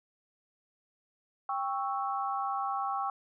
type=chord; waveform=sine; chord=C# diminished; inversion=second; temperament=equal with one note detuned; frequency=792.2 / 1108.7 / 1318.5 Hz; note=G5 / C#6 / E6; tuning=+18 / 0 / 0 cents; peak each=-33 / -34 / -37 dBFS; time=1.49-3.1 s; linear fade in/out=2 ms; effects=none

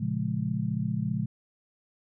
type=chord; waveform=sine; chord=Bb minor seventh; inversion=none; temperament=just; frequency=116.54 / 139.85 / 174.81 / 209.8 Hz; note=Bb2 / Db3 / F3 / Ab3; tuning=0 / +16 / +2 / +18 cents; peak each=-32 dBFS; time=0-1.26 s; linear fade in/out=10 ms; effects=none

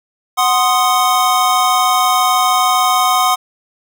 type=chord; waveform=square; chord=C diminished; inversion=second; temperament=equal; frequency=740 / 1046.5 / 1244.5 Hz; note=Gb5 / C6 / Eb6; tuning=0 / 0 / 0 cents; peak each=-16 dBFS; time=0.37-3.36 s; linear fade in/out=20 ms; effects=none

